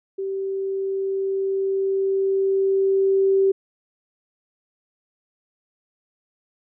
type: tone with level ramp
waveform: sine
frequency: 387.9 Hz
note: G4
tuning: 18 cents flat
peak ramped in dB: -24 to -14 dBFS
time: 0.18-3.52 s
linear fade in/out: 10 ms
effects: none